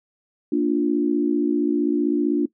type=chord; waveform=sine; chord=Bb major; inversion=none; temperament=equal; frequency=233.1 / 293.7 / 349.2 Hz; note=Bb3 / D4 / F4; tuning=0 / 0 / 0 cents; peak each=-25 / -19 / -23 dBFS; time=0.52-2.46 s; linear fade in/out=5 ms; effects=noise-tail reverb RT60 0.1 s tail -19 dB re dry